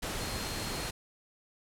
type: tone in noise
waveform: sine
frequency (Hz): 4228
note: C8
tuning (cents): +17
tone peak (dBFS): -44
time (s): 0.2-0.89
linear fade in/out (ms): 10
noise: pink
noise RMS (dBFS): -36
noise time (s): 0.02-0.91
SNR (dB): -11
effects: low-pass 12000 Hz 12 dB/octave